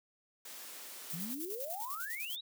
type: high-pass noise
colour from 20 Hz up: white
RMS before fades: -48 dBFS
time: 0.45-1.34 s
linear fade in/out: 5 ms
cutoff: 230 Hz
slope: 24 dB/octave
type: noise with tremolo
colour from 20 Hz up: violet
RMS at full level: -41 dBFS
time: 1.1-2.36 s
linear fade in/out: 0 ms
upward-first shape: square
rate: 10 Hz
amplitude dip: 60%
type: exponential sweep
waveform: sine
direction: up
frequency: 155.1 to 3951 Hz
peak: -40 dBFS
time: 1.13-2.41 s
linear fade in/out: 10 ms
effects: none